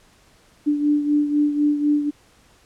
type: beating tone pair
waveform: sine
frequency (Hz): 293.7 / 297.7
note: D4 / D4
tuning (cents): 0 / +24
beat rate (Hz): 4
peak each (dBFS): -17 / -24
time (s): 0.66-2.11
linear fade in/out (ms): 20
effects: pink hiss -55 dBFS RMS until 2.65 s + low-pass 10000 Hz 12 dB/octave